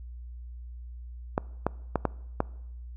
clicks, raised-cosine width 1 ms, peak -10 dBFS, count 5, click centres 1.379 / 1.666 / 1.957 / 2.053 / 2.404 s, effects noise-tail reverb RT60 0.9 s tail -23 dB re dry + added 60 Hz sine -39 dBFS peak until 2.96 s

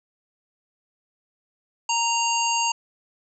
harmonic tone with a mistuned harmonic, 930 Hz, A#5, 4 cents flat, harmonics 1 / 3 / 5 / 7 / 8, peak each -23 / -26 / -31 / -28 / -32 dBFS, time 1.89-2.72 s, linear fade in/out 5 ms, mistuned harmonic 7, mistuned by +18 cents, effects none

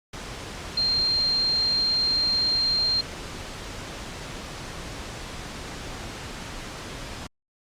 sine tone in noise, 4186 Hz, C8, in tune, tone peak -20 dBFS, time 0.77-3.01 s, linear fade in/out 5 ms, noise pink, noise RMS -36 dBFS, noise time 0.13-7.27 s, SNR +13 dB, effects low-pass 7000 Hz 12 dB/octave + Opus 48 kbps

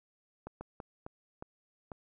slowing click train, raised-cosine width 1 ms, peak -28 dBFS, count 6, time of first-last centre 0.47-1.918 s, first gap 140 ms, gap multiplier 1.37, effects none

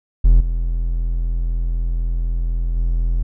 triangle tone with level steps, 42.01 Hz, E1, 34 cents sharp, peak -5 / -15 / -13 dBFS, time 0.24-3.23 s, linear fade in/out 10 ms, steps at 0.4 / 2.76 s, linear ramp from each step 10 ms, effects none

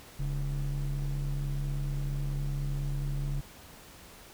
triangle ring-modulated tone, 87 Hz, F2, 6 cents flat, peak -24 dBFS, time 0.19-3.41 s, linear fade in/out 10 ms, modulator 52.2 Hz, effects pink hiss -51 dBFS RMS until 4.33 s

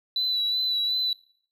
triangle tone with vibrato, 3967 Hz, B7, 7 cents sharp, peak -20 dBFS, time 0.16-1.13 s, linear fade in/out 2 ms, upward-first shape sine, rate 2.7 Hz, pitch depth 29 cents each way, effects noise-tail reverb RT60 0.6 s tail -26 dB re dry + tanh soft clip ceiling -20 dBFS

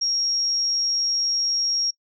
sine tone, 5588 Hz, F8, in tune, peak -20 dBFS, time 0.01-1.91 s, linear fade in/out 10 ms, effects noise-tail reverb RT60 0.1 s tail -25 dB re dry

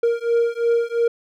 triangle beating tone pair, 466.2 / 469.1 Hz, A#4 / A#4, 0 / +11 cents, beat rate 2.9 Hz, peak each -18 dBFS, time 0.03-1.08 s, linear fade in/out 5 ms, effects none

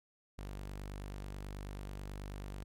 sawtooth tone, 49.24 Hz, G1, 8 cents sharp, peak -38 dBFS, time 0.38-2.64 s, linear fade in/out 10 ms, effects MP3 64 kbps

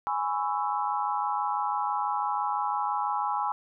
sine chord, C# minor seventh, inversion second, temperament equal with one note detuned, 830.6 / 1002.7 / 1108.7 / 1318.5 Hz, G#5 / B5 / C#6 / E6, 0 / +26 / 0 / 0 cents, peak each -29 / -31 / -34 / -34 dBFS, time 0.07-3.52 s, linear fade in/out 0 ms, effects none

